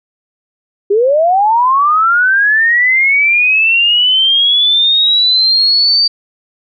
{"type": "linear sweep", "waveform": "sine", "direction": "up", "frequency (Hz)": [386.5, 4648], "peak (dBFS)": -7, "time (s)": [0.9, 6.08], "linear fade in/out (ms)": 10, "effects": []}